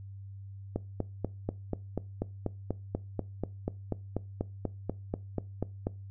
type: click train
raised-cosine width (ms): 2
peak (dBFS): -17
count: 22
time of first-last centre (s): 0.76-5.869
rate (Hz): 4.11
effects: noise-tail reverb RT60 0.3 s tail -21 dB re dry + added 98 Hz sine -42 dBFS peak until 6.1 s

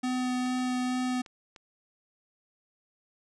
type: tone with vibrato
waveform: square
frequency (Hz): 252.1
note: B3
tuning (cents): +36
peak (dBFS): -28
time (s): 0.03-1.22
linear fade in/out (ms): 10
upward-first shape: sine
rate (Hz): 2.3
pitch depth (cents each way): 8
type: clicks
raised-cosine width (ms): 0.2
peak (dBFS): -31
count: 4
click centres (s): 0.462 / 0.587 / 1.262 / 1.562
effects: resampled to 22050 Hz

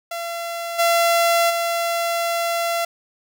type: tone with level steps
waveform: sawtooth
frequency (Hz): 680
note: F5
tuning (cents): -46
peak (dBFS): -22 / -11 / -16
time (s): 0.11-2.85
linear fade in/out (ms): 5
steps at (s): 0.78 / 1.49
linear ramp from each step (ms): 20
effects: none

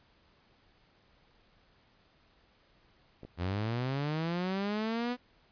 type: clicks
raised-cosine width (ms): 2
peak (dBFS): -33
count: 2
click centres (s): 3.233 / 3.25
type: linear sweep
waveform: sawtooth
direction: up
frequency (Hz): 84 to 249.6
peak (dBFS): -27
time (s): 3.37-5.17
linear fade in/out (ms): 50
effects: pink hiss -66 dBFS RMS until 5.51 s + resampled to 11025 Hz

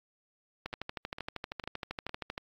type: two click trains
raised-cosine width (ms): 0.3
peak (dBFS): -24 / -20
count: 4 / 23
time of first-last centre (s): 0.73-2.094 / 0.66-2.379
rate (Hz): 2.2 / 12.8
effects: AAC 64 kbps

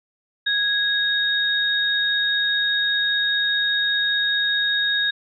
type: tone pair together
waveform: sine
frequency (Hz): 1654 / 3741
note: G#6 / A#7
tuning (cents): -8 / +5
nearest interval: octave + major second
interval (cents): 1413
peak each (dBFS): -21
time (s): 0.46-5.11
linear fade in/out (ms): 10
effects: none

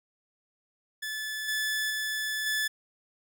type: tone with level steps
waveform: sawtooth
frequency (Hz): 1733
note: A6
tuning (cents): -27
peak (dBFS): -29 / -24 / -26 / -23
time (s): 1.02-2.68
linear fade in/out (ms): 10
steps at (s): 1.48 / 1.9 / 2.46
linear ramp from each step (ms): 5
effects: none

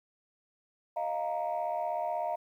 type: chord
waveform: sine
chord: Eb suspended second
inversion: none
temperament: equal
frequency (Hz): 622.3 / 698.5 / 932.3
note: Eb5 / F5 / Bb5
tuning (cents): 0 / 0 / 0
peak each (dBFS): -34 / -32 / -35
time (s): 0.96-2.36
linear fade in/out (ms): 10
effects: tanh soft clip ceiling -24 dBFS + 11-bit

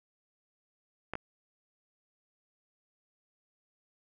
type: clicks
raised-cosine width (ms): 0.5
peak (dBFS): -20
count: 2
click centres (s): 1.136 / 1.154
effects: none

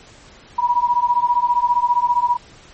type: beating tone pair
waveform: sine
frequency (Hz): 960 / 975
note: B5 / B5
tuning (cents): -49 / -23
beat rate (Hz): 15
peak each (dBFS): -17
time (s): 0.58-2.37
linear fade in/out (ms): 10
effects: pink hiss -45 dBFS RMS until 2.73 s + MP3 32 kbps

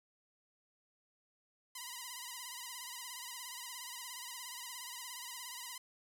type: tone with vibrato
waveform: 5% pulse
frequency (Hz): 987.8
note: B5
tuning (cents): 0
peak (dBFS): -32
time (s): 1.75-5.78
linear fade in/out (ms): 5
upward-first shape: sine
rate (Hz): 17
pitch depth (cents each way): 81
effects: none

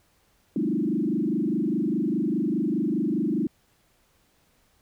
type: tone with frequency modulation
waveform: sine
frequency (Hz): 261.6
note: C4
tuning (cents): 0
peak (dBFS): -22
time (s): 0.56-3.47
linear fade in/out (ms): 2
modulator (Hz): 24.9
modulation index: 3.1
effects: pink hiss -65 dBFS RMS until 4.81 s

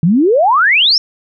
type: exponential sweep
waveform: sine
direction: up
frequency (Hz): 152.4 to 5588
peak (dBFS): -7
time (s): 0.03-0.98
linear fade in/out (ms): 2
effects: none

